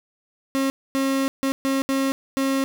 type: tone bursts at uneven times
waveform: 35% pulse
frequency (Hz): 270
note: C#4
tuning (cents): -45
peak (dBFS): -18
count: 6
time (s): 0.55-0.7 / 0.95-1.28 / 1.43-1.52 / 1.65-1.82 / 1.89-2.12 / 2.37-2.64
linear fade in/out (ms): 0
effects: none